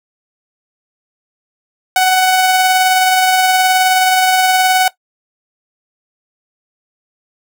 sawtooth tone with tremolo, 746 Hz, F#5, 14 cents sharp, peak -4 dBFS, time 1.96-4.88 s, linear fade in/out 2 ms, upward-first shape sine, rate 19 Hz, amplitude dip 25%, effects noise-tail reverb RT60 0.1 s tail -17 dB re dry

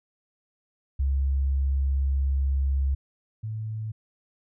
sine tone pair in turn, 68.1 / 109.28 Hz, C#2 / A2, -30 / -11 cents, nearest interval minor sixth, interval 819 cents, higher second, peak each -21 / -29 dBFS, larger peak first, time 0.99-2.95 / 3.43-3.92 s, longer first, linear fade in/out 10 ms, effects none

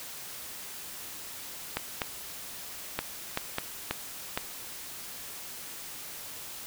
clicks, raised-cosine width 0.3 ms, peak -12 dBFS, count 7, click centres 1.77 / 2.018 / 2.99 / 3.374 / 3.584 / 3.91 / 4.375 s, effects white hiss -42 dBFS RMS until 6.66 s

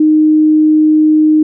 sine tone, 308.6 Hz, D#4, 14 cents flat, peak -5 dBFS, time 0-1.43 s, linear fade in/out 5 ms, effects none

